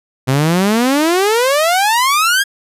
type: exponential sweep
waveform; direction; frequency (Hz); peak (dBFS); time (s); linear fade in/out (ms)
sawtooth; up; 126.5 to 1661.2; -7; 0.27-2.44; 20
effects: resampled to 32000 Hz